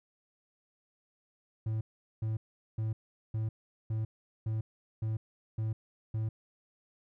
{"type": "tone bursts", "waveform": "triangle", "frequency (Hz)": 110, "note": "A2", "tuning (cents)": 0, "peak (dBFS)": -28, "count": 9, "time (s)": [1.66, 6.29], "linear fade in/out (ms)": 5, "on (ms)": 150, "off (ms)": 410, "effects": []}